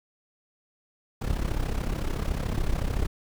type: noise with amplitude modulation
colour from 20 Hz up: brown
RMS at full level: -24 dBFS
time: 1.21-3.07 s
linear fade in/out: 10 ms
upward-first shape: sine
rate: 33.7 Hz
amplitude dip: 75%
effects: none